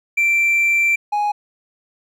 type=tone pair in turn; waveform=triangle; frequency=2349 / 830.5 Hz; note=D7 / G#5; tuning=0 / 0 cents; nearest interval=octave + tritone; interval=1800 cents; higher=first; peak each=-11 / -14 dBFS; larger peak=first; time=0.17-0.96 / 1.12-1.32 s; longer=first; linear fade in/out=10 ms; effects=tanh soft clip ceiling -7 dBFS